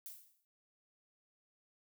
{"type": "noise with exponential decay", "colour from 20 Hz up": "violet", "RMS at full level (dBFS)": -45, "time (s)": [0.06, 0.45], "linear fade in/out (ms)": 0, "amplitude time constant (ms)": 84, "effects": []}